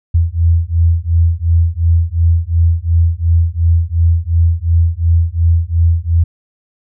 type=beating tone pair; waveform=sine; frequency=82.41 / 85.21 Hz; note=E2 / F2; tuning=0 / -42 cents; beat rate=2.8 Hz; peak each=-12 dBFS; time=0.14-6.24 s; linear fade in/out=10 ms; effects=none